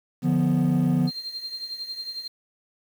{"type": "chord", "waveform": "triangle", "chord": "B diminished", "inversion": "first", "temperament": "equal", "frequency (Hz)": [146.83, 174.61, 246.9], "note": ["D3", "F3", "B3"], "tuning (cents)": [0, 0, 0], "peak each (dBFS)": [-21, -20, -20], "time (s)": [0.22, 1.11], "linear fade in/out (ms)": 50}
{"type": "tone with tremolo", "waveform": "sine", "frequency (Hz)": 4182, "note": "C8", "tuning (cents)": -2, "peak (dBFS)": -28, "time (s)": [1.07, 2.28], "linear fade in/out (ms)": 10, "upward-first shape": "triangle", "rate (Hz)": 11, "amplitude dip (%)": 75}
{"effects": ["tanh soft clip ceiling -12 dBFS", "8-bit"]}